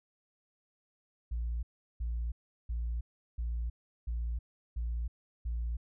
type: tone bursts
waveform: sine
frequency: 58 Hz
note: A#1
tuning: 8 cents flat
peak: -30 dBFS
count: 7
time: 1.31-5.77 s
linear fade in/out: 10 ms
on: 320 ms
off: 370 ms
effects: tanh soft clip ceiling -29 dBFS